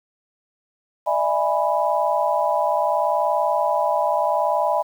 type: chord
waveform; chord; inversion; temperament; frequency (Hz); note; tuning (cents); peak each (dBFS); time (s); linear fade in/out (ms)
sine; E dominant seventh; third; equal with one note detuned; 598.6 / 659.3 / 830.6 / 987.8; D5 / E5 / G#5 / B5; +33 / 0 / 0 / 0; -23; 1.06-4.83; 20
effects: 8-bit